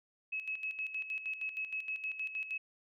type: tone with tremolo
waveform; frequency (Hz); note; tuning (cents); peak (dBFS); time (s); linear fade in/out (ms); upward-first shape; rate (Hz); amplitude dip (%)
sine; 2575; E7; -41; -34; 0.32-2.58; 10; square; 6.4; 65
effects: none